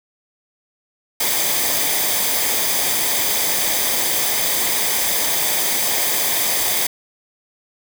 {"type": "noise with comb filter", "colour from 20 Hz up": "white", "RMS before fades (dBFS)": -19, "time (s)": [1.2, 6.87], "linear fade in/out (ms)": 5, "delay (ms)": 0.72, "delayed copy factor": -0.55, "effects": []}